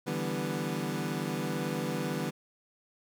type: chord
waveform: 25% pulse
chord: E minor seventh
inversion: third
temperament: equal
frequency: 146.83 / 164.81 / 196 / 246.9 Hz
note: D3 / E3 / G3 / B3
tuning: 0 / 0 / 0 / 0 cents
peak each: -33 dBFS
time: 0.06-2.31 s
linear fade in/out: 20 ms
effects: none